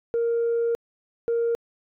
sine tone pair in turn, 466.2 / 466.2 Hz, A#4 / A#4, 0 / 0 cents, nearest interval unison, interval 0 cents, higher neither, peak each -19 / -19 dBFS, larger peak neither, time 0.14-0.75 / 1.28-1.55 s, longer first, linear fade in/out 0 ms, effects tanh soft clip ceiling -18 dBFS

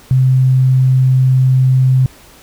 sine tone, 130 Hz, C3, 11 cents flat, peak -7 dBFS, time 0.11-2.06 s, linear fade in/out 0 ms, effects pink hiss -42 dBFS RMS until 2.42 s

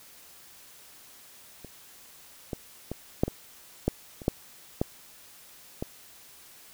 clicks, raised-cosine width 2 ms, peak -29 / -18 / -19 / -8 / -18 / -10 / -27 / -9 / -11 / -17 dBFS, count 10, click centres 1.647 / 2.532 / 2.916 / 3.235 / 3.28 / 3.88 / 4.218 / 4.281 / 4.815 / 5.825 s, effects white hiss -52 dBFS RMS until 6.73 s

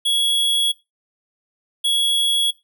square tone pair in turn, 3344 / 3344 Hz, G#7 / G#7, +11 / +11 cents, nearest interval unison, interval 0 cents, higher neither, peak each -17 dBFS, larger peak neither, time 0.05-0.72 / 1.84-2.51 s, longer neither, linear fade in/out 10 ms, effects noise-tail reverb RT60 0.2 s tail -17 dB re dry

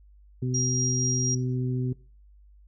harmonic tone, 126.6 Hz, B2, 43 cents sharp, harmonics 1 / 2 / 3, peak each -26 / -32 / -36 dBFS, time 0.42-1.93 s, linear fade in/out 5 ms
sine tone with tremolo, 5700 Hz, F8, 34 cents sharp, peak -25 dBFS, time 0.54-1.35 s, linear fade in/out 5 ms, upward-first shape sine, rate 4.2 Hz, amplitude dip 25%
effects noise-tail reverb RT60 0.4 s tail -21 dB re dry + added 50 Hz sine -51 dBFS peak until 2.67 s

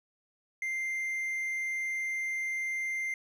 triangle tone, 2093 Hz, C7, in tune, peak -29 dBFS, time 0.62-3.14 s, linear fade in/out 2 ms, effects none

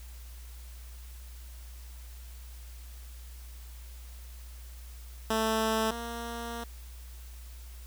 10% pulse tone pair in turn, 221.1 / 233.8 Hz, A3 / A#3, +9 / +5 cents, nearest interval minor second, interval 96 cents, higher second, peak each -18 / -28 dBFS, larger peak first, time 5.3-5.91 / 5.91-6.64 s, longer second, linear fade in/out 5 ms, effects added 60 Hz sine -43 dBFS peak until 7.86 s + white hiss -55 dBFS RMS until 7.86 s

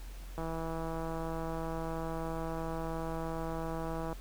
click train, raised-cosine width 1 ms, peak -25 dBFS, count 612, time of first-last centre 0.38-4.128 s, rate 163 Hz, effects added 44 Hz sine -42 dBFS peak until 4.2 s + pink hiss -55 dBFS RMS until 4.2 s

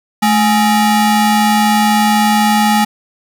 45% pulse ring-modulated tone, 524 Hz, C5, 2 cents sharp, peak -6 dBFS, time 0.22-2.85 s, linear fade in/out 10 ms, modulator 308 Hz, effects none

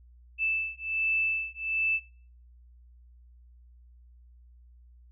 sine beating tone pair, 2637 / 2638.3 Hz, E7 / E7, 0 / +1 cents, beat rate 1.3 Hz, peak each -30 dBFS, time 0.38-2 s, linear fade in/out 50 ms, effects noise-tail reverb RT60 0.5 s tail -22 dB re dry + added 60 Hz sine -52 dBFS peak until 5.11 s

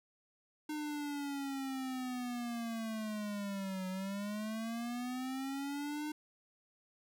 square linear two-way sweep, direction down then up, 304.8 to 185 to 304.8 Hz, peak -38 dBFS, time 0.69-6.12 s, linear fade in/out 5 ms, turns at 3.88 s, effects none

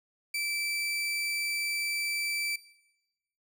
40% pulse tone pair together, 2327 / 4654 Hz, D7 / D8, -17 / -17 cents, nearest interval octave, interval 1200 cents, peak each -30 / -37 dBFS, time 0.34-2.56 s, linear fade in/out 5 ms, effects noise-tail reverb RT60 1.0 s tail -20 dB re dry

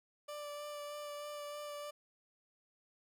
30% pulse tone with vibrato, 587.3 Hz, D5, in tune, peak -40 dBFS, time 0.28-1.91 s, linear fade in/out 10 ms, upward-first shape sine, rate 3.2 Hz, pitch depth 13 cents each way, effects none

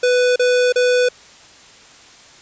square tone bursts, 496 Hz, B4, 7 cents sharp, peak -13 dBFS, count 3, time 0.03-1.088 s, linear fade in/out 5 ms, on 330 ms, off 34 ms, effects white hiss -44 dBFS RMS until 2.41 s + resampled to 16000 Hz

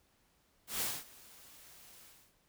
white noise with ADSR envelope, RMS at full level -34 dBFS, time 0.67-2.35 s, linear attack 140 ms, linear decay 230 ms, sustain -23 dB, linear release 320 ms, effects pink hiss -72 dBFS RMS until 2.48 s

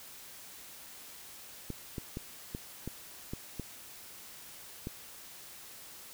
clicks, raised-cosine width 3 ms, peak -24 dBFS, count 8, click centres 1.703 / 1.982 / 2.171 / 2.549 / 2.876 / 3.335 / 3.597 / 4.871 s, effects white hiss -50 dBFS RMS until 6.13 s

